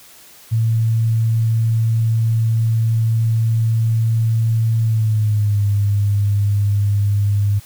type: tone with pitch glide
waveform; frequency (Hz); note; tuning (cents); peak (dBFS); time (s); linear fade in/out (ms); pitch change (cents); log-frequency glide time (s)
sine; 112.9 to 101.75; A2 to G#2; +45 to -35; -13; 0.51-7.6; 20; -180; 4.81-5.63
effects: white hiss -44 dBFS RMS until 7.65 s